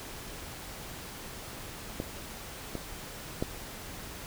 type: clicks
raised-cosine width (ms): 2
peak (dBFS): -19 / -21 / -15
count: 3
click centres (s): 2.001 / 2.753 / 3.425
effects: pink hiss -43 dBFS RMS until 4.26 s